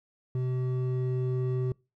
triangle tone pair together, 127.41 / 381.8 Hz, C3 / G4, -46 / -46 cents, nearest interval octave + perfect fifth, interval 1900 cents, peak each -25 / -33 dBFS, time 0.35-1.72 s, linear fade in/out 2 ms, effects noise-tail reverb RT60 0.3 s tail -26 dB re dry

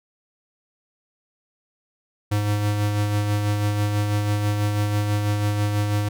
square tone with tremolo, 103.83 Hz, G#2, in tune, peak -19 dBFS, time 2.31-6.09 s, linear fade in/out 10 ms, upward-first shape sine, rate 6.1 Hz, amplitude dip 35%, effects none

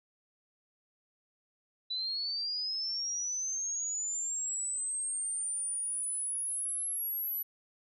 sine linear sweep, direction up, 3951 to 11890 Hz, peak -32 dBFS, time 1.9-7.43 s, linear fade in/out 10 ms, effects none

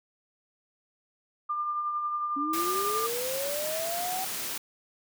sine tone with tremolo, 1198 Hz, D6, 34 cents sharp, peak -26 dBFS, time 1.49-3.07 s, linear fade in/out 10 ms, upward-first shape triangle, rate 11 Hz, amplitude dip 40%
sine linear sweep, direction up, 277.2 to 766 Hz, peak -31 dBFS, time 2.36-4.25 s, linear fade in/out 10 ms
white high-pass noise, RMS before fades -34 dBFS, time 2.53-4.58 s, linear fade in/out 5 ms, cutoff 120 Hz, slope 12 dB/octave
effects none

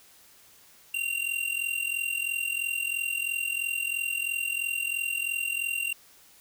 square tone with amplitude modulation, 2766 Hz, F7, 17 cents flat, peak -25 dBFS, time 0.94-5.93 s, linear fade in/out 5 ms, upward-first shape sine, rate 43 Hz, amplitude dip 75%, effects white hiss -56 dBFS RMS until 6.4 s

